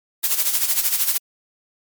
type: noise with tremolo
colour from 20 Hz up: blue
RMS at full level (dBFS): -17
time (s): 0.23-1.18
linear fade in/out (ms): 10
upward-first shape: sine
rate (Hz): 13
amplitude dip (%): 65
effects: MP3 96 kbps